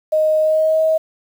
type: tone with pitch glide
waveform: sine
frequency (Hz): 622.3 to 636.1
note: D#5 to D#5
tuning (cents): 0 to +38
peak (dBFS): -12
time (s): 0.12-0.98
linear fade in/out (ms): 10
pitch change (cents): +38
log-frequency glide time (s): 0.41-0.82
effects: 7-bit